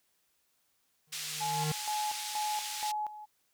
square tone with exponential growth, 153.2 Hz, D#3, 27 cents flat, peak -29 dBFS, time 1.07-1.72 s, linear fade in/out 5 ms, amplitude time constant 140 ms
pink band-pass noise, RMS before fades -39 dBFS, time 1.12-2.92 s, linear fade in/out 10 ms, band 3000 to 9700 Hz, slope 12 dB/octave
sine tone with tremolo, 847 Hz, G#5, 34 cents sharp, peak -31 dBFS, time 1.4-3.26 s, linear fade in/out 20 ms, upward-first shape square, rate 2.1 Hz, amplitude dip 75%
effects white hiss -74 dBFS RMS until 3.53 s

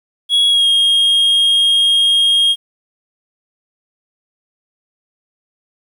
triangle tone with pitch glide, 3335 to 3248 Hz, G#7 to G#7, +7 to -39 cents, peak -8 dBFS, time 0.29-2.56 s, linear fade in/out 50 ms, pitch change -46 cents, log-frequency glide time 0.48-0.67 s, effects 8-bit

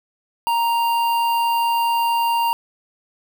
square tone with notch filter, 932.3 Hz, A#5, in tune, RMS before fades -19 dBFS, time 0.47-2.53 s, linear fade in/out 0 ms, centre 6800 Hz, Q 0.81, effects 8-bit

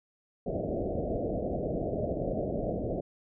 white low-pass noise, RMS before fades -32 dBFS, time 0.46-3.01 s, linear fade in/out 10 ms, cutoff 690 Hz, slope 96 dB/octave, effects none

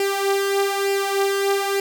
sawtooth tone with flanger, 395.4 Hz, G4, 15 cents sharp, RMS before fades -21 dBFS, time 0-1.8 s, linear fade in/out 2 ms, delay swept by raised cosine 0.39 to 3.19 ms, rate 1.1 Hz, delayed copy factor +0.6, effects none

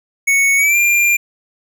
square tone with pitch glide, 2217 to 2390 Hz, C#7 to D7, 0 to +30 cents, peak -11 dBFS, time 0.27-1.17 s, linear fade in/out 10 ms, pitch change +130 cents, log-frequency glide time 0.57-0.77 s, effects none

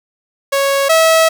sawtooth tone pair in turn, 553 / 648 Hz, C#5 / E5, -4 / -30 cents, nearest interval minor third, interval 274 cents, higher second, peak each -8 / -4 dBFS, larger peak second, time 0.52-0.89 / 0.89-1.29 s, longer second, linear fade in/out 10 ms, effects none

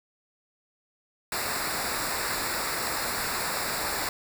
pink noise with comb filter, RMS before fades -30 dBFS, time 1.32-4.09 s, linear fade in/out 2 ms, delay 0.32 ms, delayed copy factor -0.8, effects none

